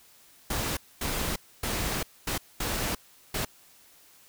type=noise bursts at uneven times; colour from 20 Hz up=pink; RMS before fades=-30 dBFS; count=6; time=0.5-0.77 / 1.01-1.36 / 1.63-2.03 / 2.27-2.38 / 2.6-2.95 / 3.34-3.45 s; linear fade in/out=5 ms; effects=white hiss -57 dBFS RMS until 4.28 s